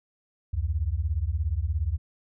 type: beating tone pair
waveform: sine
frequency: 69.3 / 86.3 Hz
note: C#2 / F2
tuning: 0 / -20 cents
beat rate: 17 Hz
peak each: -27 dBFS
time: 0.53-1.98 s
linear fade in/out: 10 ms
effects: none